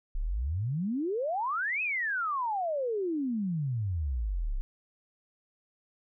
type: exponential two-way sweep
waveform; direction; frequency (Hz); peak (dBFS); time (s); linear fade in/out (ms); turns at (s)
sine; up then down; 30.3 to 2606 to 30.3; -28; 0.15-4.61; 0; 1.82
effects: none